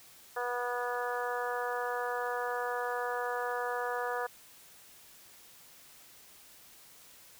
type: harmonic tone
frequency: 244.1 Hz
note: B3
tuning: 20 cents flat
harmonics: 2 / 3 / 4 / 5 / 6 / 7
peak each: -36 / -38 / -39 / -40 / -41 / -41 dBFS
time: 0.36-4.27 s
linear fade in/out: 10 ms
effects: white hiss -56 dBFS RMS until 7.39 s